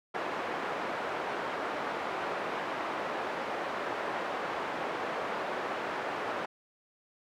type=band-pass noise; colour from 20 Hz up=pink; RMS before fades=-35 dBFS; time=0.14-6.46 s; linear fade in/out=10 ms; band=450 to 1600 Hz; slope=12 dB/octave; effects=none